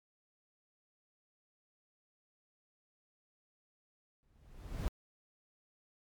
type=noise with exponential growth; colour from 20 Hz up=brown; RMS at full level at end=-33 dBFS; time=4.23-4.88 s; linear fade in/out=0 ms; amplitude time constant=140 ms; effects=MP3 96 kbps